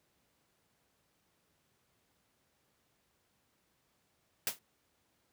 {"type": "noise with exponential decay", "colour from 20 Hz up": "white", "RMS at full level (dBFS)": -29, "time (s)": [4.47, 4.59], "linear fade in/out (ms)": 1, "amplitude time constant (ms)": 26, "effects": ["pink hiss -75 dBFS RMS until 5.32 s", "high-pass 80 Hz 12 dB/octave"]}